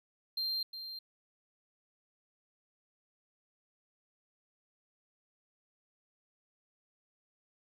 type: tone with echo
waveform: triangle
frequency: 4174 Hz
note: C8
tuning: 5 cents flat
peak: -31 dBFS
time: 0.37-0.63 s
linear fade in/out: 5 ms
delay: 360 ms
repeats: 1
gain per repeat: -9 dB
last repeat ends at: 0.99 s
effects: none